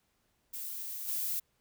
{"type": "noise with level steps", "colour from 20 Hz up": "violet", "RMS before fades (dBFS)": [-40, -34], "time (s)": [0.53, 1.4], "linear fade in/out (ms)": 10, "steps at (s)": 1.07, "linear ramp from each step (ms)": 20, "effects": ["pink hiss -75 dBFS RMS until 1.6 s"]}